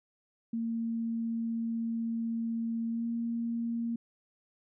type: tone with pitch glide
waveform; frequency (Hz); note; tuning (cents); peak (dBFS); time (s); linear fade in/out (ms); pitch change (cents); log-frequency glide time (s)
sine; 229 to 232.5; A#3 to A#3; -31 to -4; -30; 0.53-3.96; 5; +27; 2.89-3.06
effects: none